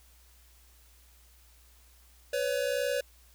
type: tone pair together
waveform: square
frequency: 501.6 / 563 Hz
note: B4 / C#5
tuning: +27 / +27 cents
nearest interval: major second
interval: 200 cents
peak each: -32 / -31 dBFS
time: 2.33-3.01 s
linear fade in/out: 5 ms
effects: added 60 Hz sine -58 dBFS peak until 3.34 s + white hiss -62 dBFS RMS until 3.34 s